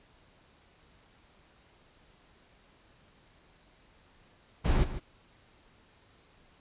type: noise with echo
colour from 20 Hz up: brown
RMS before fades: -25 dBFS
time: 4.64-4.85 s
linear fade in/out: 20 ms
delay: 150 ms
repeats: 1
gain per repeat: -12 dB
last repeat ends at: 5 s
effects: pink hiss -62 dBFS RMS until 6.6 s + resampled to 8000 Hz